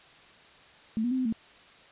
sine tone with pitch steps, 220.7 / 242.8 / 259.9 / 256.2 / 225 Hz, A3 / B3 / C4 / C4 / A3, +5 / -29 / -11 / -36 / +39 cents, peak -25 dBFS, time 0.97-1.325 s, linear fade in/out 0 ms, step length 71 ms, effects white hiss -54 dBFS RMS until 1.91 s + resampled to 8000 Hz

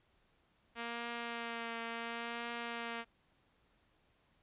5% pulse tone with vibrato, 233.1 Hz, A#3, in tune, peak -28 dBFS, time 0.75-3.05 s, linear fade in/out 50 ms, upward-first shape triangle, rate 0.71 Hz, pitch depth 23 cents each way, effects pink hiss -73 dBFS RMS until 4.42 s + resampled to 8000 Hz

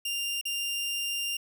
sawtooth tone with dropouts, 2794 Hz, F7, in tune, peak -26 dBFS, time 0.05-1.37 s, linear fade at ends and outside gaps 5 ms, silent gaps 0.413-0.453 s, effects none

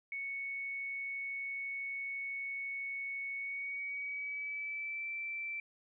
sine tone with pitch glide, 2217 to 2335 Hz, C#7 to D7, 0 to -11 cents, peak -37 dBFS, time 0.12-5.6 s, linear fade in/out 2 ms, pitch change +89 cents, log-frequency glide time 3.35-5.08 s, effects none

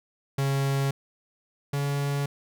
45% pulse tone pair in turn, 137.6 / 141.63 Hz, C#3 / C#3, -12 / +38 cents, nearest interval unison, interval 50 cents, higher second, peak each -23 / -25 dBFS, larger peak first, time 0.38-0.91 / 1.73-2.26 s, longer neither, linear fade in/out 5 ms, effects none

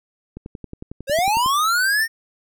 click train, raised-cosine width 3 ms, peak -20 dBFS, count 13, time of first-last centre 0.37-1.461 s, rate 11 Hz
square linear sweep, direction up, 523.3 to 1849 Hz, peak -17 dBFS, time 1.07-2.08 s, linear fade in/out 50 ms
effects none

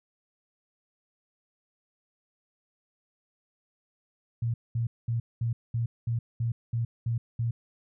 sine tone bursts, 116.54 Hz, A#2, in tune, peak -25 dBFS, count 10, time 4.42-7.51 s, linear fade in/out 5 ms, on 120 ms, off 210 ms, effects none

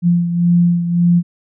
sine beating tone pair, 173 / 174.8 Hz, F3 / F3, -16 / +2 cents, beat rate 1.8 Hz, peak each -11 / -18 dBFS, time 0.02-1.23 s, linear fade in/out 50 ms, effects none

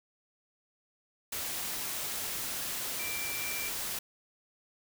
sine tone in noise, 2349 Hz, D7, in tune, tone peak -38 dBFS, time 2.99-3.69 s, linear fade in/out 5 ms, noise white, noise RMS -36 dBFS, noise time 1.32-3.99 s, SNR -5 dB, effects none

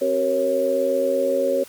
sine tone cluster, 265.9 / 381.4 / 469.4 / 550 Hz, C4 / G4 / A#4 / C#5, +28 / -47 / +12 / -14 cents, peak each -28 / -26 / -25 / -19 dBFS, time 0.01-1.64 s, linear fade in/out 10 ms, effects white hiss -44 dBFS RMS until 1.68 s + MP3 96 kbps

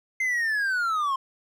triangle linear sweep, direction down, 2093 to 1046.5 Hz, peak -21 dBFS, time 0.2-1.16 s, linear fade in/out 5 ms, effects none

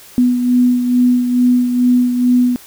sine beating tone pair, 246.9 / 249.2 Hz, B3 / B3, 0 / +16 cents, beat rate 2.3 Hz, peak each -10 / -19 dBFS, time 0.18-2.56 s, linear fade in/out 0 ms, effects white hiss -40 dBFS RMS until 2.66 s

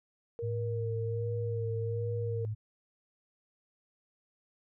sine tone with vibrato, 466.2 Hz, A#4, in tune, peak -35 dBFS, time 0.39-2.45 s, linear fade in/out 0 ms, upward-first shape sine, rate 1.3 Hz, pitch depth 33 cents each way
sine tone with pitch glide, 108.6 to 107.6 Hz, A2 to A2, -22 to -38 cents, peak -32 dBFS, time 0.42-2.55 s, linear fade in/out 20 ms, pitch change -16 cents, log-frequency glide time 0.84-1.92 s
effects none

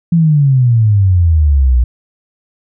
sine exponential sweep, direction down, 172.2 to 58.7 Hz, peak -6 dBFS, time 0.12-1.84 s, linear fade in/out 5 ms, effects none

